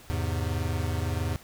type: chord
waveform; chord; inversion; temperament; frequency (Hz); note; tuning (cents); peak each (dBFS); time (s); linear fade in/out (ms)
square; E augmented; none; equal; 82.41 / 103.83 / 130.81; E2 / G#2 / B#2; 0 / 0 / 0; -30 / -32 / -36; 0.1-1.36; 0
effects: pink hiss -51 dBFS RMS until 1.43 s